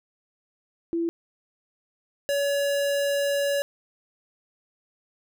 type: tone pair in turn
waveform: sine / square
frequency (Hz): 335.6 / 565.6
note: E4 / C#5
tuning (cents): +31 / +35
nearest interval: major sixth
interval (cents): 904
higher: second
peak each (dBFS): -23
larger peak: neither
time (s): 0.93-1.09 / 2.29-3.62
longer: second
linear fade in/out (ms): 0
effects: none